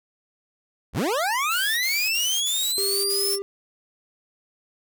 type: linear sweep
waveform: 25% pulse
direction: up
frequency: 34.77 to 5480 Hz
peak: -18 dBFS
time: 0.93-3.39 s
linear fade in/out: 50 ms
type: noise bursts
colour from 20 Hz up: blue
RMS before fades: -32 dBFS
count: 6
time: 1.5-3.365 s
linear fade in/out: 20 ms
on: 280 ms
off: 37 ms
type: tone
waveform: triangle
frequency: 396.8 Hz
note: G4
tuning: 21 cents sharp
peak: -25 dBFS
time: 2.78-3.42 s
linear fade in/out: 0 ms
effects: none